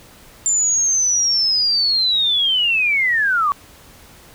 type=linear sweep; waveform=sine; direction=down; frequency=7220 to 1108.7 Hz; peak=-14 dBFS; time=0.46-3.52 s; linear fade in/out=0 ms; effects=pink hiss -45 dBFS RMS until 4.34 s